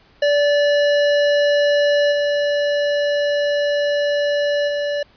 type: tone with level steps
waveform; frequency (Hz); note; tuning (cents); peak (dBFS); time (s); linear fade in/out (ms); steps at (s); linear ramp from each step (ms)
square; 580; D5; -22; -14 / -17 / -20; 0.22-5.03; 5; 2.11 / 4.67; 20
effects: pink hiss -53 dBFS RMS until 5.16 s + resampled to 11025 Hz